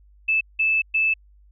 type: tone bursts at uneven times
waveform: sine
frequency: 2625 Hz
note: E7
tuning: 8 cents flat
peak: -17 dBFS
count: 3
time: 0.28-0.41 / 0.59-0.82 / 0.94-1.14 s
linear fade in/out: 10 ms
effects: added 50 Hz sine -50 dBFS peak until 1.51 s